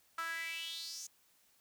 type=tone with high-pass filter sweep; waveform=sawtooth; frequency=329.6 Hz; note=E4; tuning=in tune; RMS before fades=-42 dBFS; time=0.18-1.07 s; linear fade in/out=5 ms; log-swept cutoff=1300 to 6600 Hz; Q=5.8; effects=white hiss -70 dBFS RMS until 1.6 s